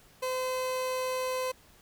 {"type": "tone", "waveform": "30% pulse", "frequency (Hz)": 513, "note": "C5", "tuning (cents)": -34, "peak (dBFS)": -27, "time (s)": [0.22, 1.52], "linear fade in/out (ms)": 10, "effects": ["pink hiss -59 dBFS RMS until 1.81 s"]}